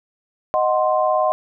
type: chord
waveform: sine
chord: C diminished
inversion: first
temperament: equal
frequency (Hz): 622.3 / 740 / 1046.5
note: Eb5 / Gb5 / C6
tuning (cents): 0 / 0 / 0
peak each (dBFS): -18 / -20 / -21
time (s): 0.54-1.32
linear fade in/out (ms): 0
effects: none